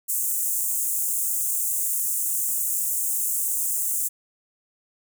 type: high-pass noise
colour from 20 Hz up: pink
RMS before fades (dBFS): -25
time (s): 0.08-4.09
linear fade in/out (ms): 20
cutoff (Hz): 7200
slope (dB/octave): 48
effects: none